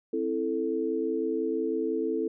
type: chord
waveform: sine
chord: A minor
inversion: first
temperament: just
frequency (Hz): 264 / 330 / 440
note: C4 / E4 / A4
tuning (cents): +16 / +2 / 0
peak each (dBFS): -33 / -30 / -29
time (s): 0.13-2.28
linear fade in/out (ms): 5
effects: none